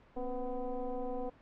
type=tone with frequency modulation; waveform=sine; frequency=240.7 Hz; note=B3; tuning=44 cents flat; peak=-34 dBFS; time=0.16-1.3 s; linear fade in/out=10 ms; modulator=254 Hz; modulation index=2; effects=pink hiss -61 dBFS RMS until 1.41 s + low-pass 2000 Hz 12 dB/octave